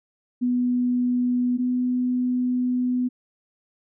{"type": "tone pair in turn", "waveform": "sine", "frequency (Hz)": [246.9, 249.6], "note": ["B3", "B3"], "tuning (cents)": [0, 19], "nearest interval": "unison", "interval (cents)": 19, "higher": "second", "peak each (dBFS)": [-19, -20], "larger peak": "first", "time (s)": [[0.41, 1.58], [1.58, 3.09]], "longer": "second", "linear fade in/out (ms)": 20, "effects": []}